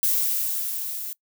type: noise with level ramp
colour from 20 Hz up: violet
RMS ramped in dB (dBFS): -21 to -33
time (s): 0.03-1.13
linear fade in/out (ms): 0
effects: noise-tail reverb RT60 0.1 s tail -23 dB re dry